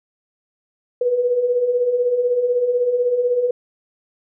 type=beating tone pair; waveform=sine; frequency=476.1 / 492.1 Hz; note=A#4 / B4; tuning=+37 / -6 cents; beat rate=16 Hz; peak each=-24 / -16 dBFS; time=1.01-3.51 s; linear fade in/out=5 ms; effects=none